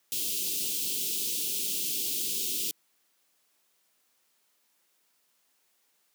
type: band-stop noise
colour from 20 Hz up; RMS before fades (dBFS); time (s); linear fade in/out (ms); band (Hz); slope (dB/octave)
white; -31; 0.12-2.71; 0; 450 to 2700; 48
effects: white hiss -71 dBFS RMS until 6.14 s + high-pass 200 Hz 12 dB/octave